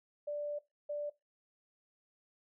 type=tone bursts at uneven times; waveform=sine; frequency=587.3 Hz; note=D5; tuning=in tune; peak=-35 dBFS; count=2; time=0.27-0.59 / 0.89-1.1 s; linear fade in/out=10 ms; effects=noise-tail reverb RT60 0.2 s tail -19 dB re dry